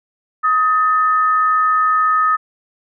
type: tone pair together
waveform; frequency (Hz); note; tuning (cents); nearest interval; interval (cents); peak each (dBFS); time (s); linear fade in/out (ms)
sine; 1260.8 / 1783; D#6 / A6; +23 / +22; tritone; 599; -12 / -22; 0.43-2.37; 20
effects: none